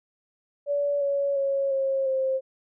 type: tone with pitch steps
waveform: sine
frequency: 573 / 561.5 / 550.3 / 539.3 / 528.5 Hz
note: D5 / C#5 / C#5 / C#5 / C5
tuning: -43 / +22 / -13 / -48 / +17 cents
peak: -22 dBFS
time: 0.66-2.41 s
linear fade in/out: 50 ms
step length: 350 ms
effects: none